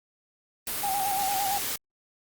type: noise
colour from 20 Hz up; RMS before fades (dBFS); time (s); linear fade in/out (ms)
white; -31; 0.67-1.76; 2
type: tone with vibrato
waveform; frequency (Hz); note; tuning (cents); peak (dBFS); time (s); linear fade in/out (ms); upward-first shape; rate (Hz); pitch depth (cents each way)
sine; 788; G5; +9; -26; 0.83-1.58; 5; square; 8.8; 43
effects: Opus 32 kbps